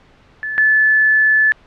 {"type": "tone pair in turn", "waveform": "sine", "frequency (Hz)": [1736, 1736], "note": ["A6", "A6"], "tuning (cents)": [-24, -24], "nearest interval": "unison", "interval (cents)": 0, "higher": "neither", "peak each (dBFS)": [-20, -9], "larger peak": "second", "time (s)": [[0.43, 0.58], [0.58, 1.52]], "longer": "second", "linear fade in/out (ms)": 0, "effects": ["pink hiss -49 dBFS RMS until 1.66 s", "low-pass 3000 Hz 12 dB/octave"]}